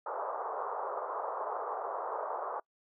white band-pass noise, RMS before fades -37 dBFS, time 0.06-2.6 s, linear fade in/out 5 ms, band 430 to 1200 Hz, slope 48 dB/octave, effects noise-tail reverb RT60 0.1 s tail -25 dB re dry

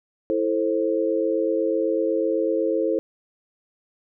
sine chord, A minor, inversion second, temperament just, 330 / 440 / 528 Hz, E4 / A4 / C5, +2 / 0 / +16 cents, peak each -24 dBFS, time 0.3-2.99 s, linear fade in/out 0 ms, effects none

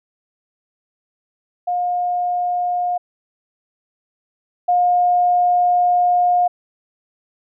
sine tone pair in turn, 713 / 713 Hz, F5 / F5, +36 / +36 cents, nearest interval unison, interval 0 cents, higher neither, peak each -17 / -12 dBFS, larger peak second, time 1.67-2.98 / 4.68-6.48 s, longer second, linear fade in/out 10 ms, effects none

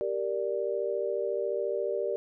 sine chord, G minor, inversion none, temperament equal, 392 / 466.2 / 587.3 Hz, G4 / Bb4 / D5, 0 / 0 / 0 cents, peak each -32 dBFS, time 0.01-2.16 s, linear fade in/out 0 ms, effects none

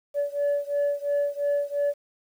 sine beating tone pair, 573 / 575.9 Hz, D5 / D5, -43 / -34 cents, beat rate 2.9 Hz, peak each -24 / -25 dBFS, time 0.14-1.94 s, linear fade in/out 50 ms, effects tanh soft clip ceiling -19 dBFS + 9-bit

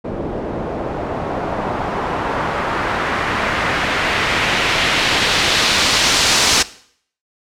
white noise with low-pass filter sweep, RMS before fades -18 dBFS, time 0.04-6.63 s, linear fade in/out 10 ms, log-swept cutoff 450 to 5900 Hz, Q 1.1, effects noise-tail reverb RT60 0.6 s tail -18 dB re dry

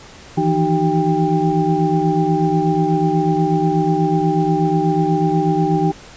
sine tone cluster, 160 / 168.2 / 307.8 / 383.7 / 795 Hz, D#3 / E3 / D#4 / G4 / G5, +49 / +35 / -19 / -37 / +24 cents, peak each -20 dBFS, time 0.37-5.92 s, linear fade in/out 10 ms, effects pink hiss -40 dBFS RMS until 6.16 s + resampled to 16000 Hz

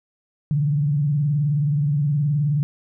sine tone with vibrato, 145.9 Hz, D3, 11 cents flat, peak -17 dBFS, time 0.51-2.63 s, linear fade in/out 0 ms, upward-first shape triangle, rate 19 Hz, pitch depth 140 cents each way, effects none

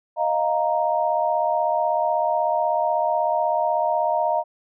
sine chord, Eb suspended second, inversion none, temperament equal, 622.3 / 698.5 / 932.3 Hz, Eb5 / F5 / Bb5, 0 / 0 / 0 cents, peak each -23 dBFS, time 0.16-4.44 s, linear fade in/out 50 ms, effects none

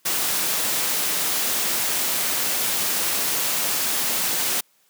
white noise, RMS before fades -23 dBFS, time 0.05-4.61 s, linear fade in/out 10 ms, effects white hiss -62 dBFS RMS until 4.89 s + high-pass 150 Hz 12 dB/octave

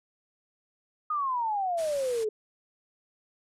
sine exponential sweep, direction down, 1253 to 419 Hz, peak -26 dBFS, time 1.1-2.29 s, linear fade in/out 5 ms
white low-pass noise, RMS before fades -45 dBFS, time 1.77-2.25 s, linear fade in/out 20 ms, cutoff 11000 Hz, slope 48 dB/octave
effects none

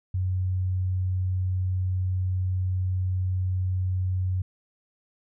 sine tone, 92.5 Hz, F#2, in tune, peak -23 dBFS, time 0.14-4.42 s, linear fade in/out 5 ms, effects none

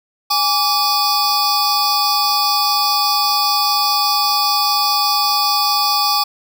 square tone cluster, 825 / 1154 / 4573 / 5070 Hz, G#5 / D6 / D8 / D#8, -12 / -31 / -47 / +32 cents, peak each -20 dBFS, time 0.3-6.24 s, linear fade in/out 10 ms, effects none

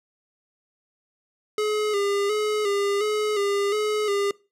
square tone with vibrato, 413.3 Hz, G#4, 8 cents flat, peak -22 dBFS, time 1.58-4.31 s, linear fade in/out 2 ms, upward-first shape square, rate 1.4 Hz, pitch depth 46 cents each way, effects noise-tail reverb RT60 0.3 s tail -22 dB re dry + low-pass 9000 Hz 12 dB/octave

